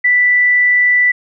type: tone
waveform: sine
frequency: 1975.5 Hz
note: B6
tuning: in tune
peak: -8 dBFS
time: 0.04-1.12 s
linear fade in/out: 10 ms
effects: none